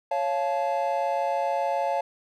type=chord; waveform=triangle; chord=Db augmented; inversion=none; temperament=just; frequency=554.4 / 693 / 866.2 Hz; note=Db5 / F5 / A5; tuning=0 / -14 / -27 cents; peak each=-26 dBFS; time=0.11-2.01 s; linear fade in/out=5 ms; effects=none